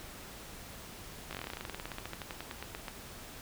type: slowing click train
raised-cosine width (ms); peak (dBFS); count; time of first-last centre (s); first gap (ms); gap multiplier
0.3; -23; 28; 1.31-2.882; 18; 1.08
effects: pink hiss -48 dBFS RMS until 3.41 s